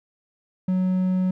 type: tone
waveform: triangle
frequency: 185 Hz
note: F#3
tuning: in tune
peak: -17 dBFS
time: 0.68-1.31 s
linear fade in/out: 5 ms
effects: none